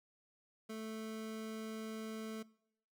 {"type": "tone", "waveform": "25% pulse", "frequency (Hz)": 220, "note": "A3", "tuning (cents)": 0, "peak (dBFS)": -39, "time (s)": [0.69, 2.43], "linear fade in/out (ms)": 10, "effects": ["noise-tail reverb RT60 0.7 s tail -22 dB re dry"]}